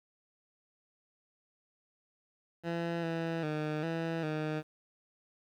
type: tone with pitch steps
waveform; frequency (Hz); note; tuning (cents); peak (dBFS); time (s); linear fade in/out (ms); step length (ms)
15% pulse; 168.9 / 165.1 / 152.7 / 164.7 / 154.2; E3 / E3 / D#3 / E3 / D#3; +42 / +3 / -32 / -1 / -15; -26; 2.63-4.63; 50; 400
effects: low-pass 3000 Hz 12 dB/octave + 10-bit